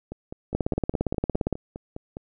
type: two click trains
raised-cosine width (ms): 2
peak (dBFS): -21 / -10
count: 11 / 18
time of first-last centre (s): 0.12-2.169 / 0.55-1.527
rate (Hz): 4.88 / 17.4
effects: none